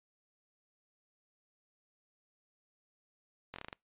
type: slowing click train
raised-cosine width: 0.3 ms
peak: -26 dBFS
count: 7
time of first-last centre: 3.54-3.729 s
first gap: 21 ms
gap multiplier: 1.16
effects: noise-tail reverb RT60 0.2 s tail -26 dB re dry + resampled to 8000 Hz